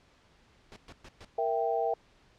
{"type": "noise bursts", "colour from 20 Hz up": "pink", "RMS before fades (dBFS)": -48, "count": 4, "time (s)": [0.72, 1.248], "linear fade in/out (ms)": 0, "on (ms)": 42, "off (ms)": 120}
{"type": "chord", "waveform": "sine", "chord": "E diminished", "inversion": "second", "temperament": "equal", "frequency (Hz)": [466.2, 659.3, 784], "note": ["Bb4", "E5", "G5"], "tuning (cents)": [0, 0, 0], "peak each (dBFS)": -31, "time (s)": [1.38, 1.94], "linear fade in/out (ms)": 5}
{"effects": ["pink hiss -63 dBFS RMS until 2.38 s", "low-pass 5000 Hz 12 dB/octave"]}